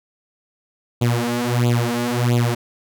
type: tone with flanger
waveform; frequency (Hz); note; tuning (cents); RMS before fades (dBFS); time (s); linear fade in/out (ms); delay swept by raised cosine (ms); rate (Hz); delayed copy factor
sawtooth; 120.3; B2; -45; -19; 1.01-2.55; 10; 0.27 to 4.87; 1.5; +0.95
effects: none